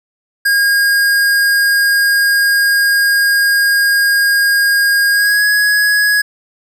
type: tone with pitch glide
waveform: square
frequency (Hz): 1626 to 1671.7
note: G#6 to G#6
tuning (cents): -37 to +11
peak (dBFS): -10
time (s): 0.45-6.22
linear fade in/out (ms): 10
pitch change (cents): +48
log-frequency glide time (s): 5.11-5.44
effects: none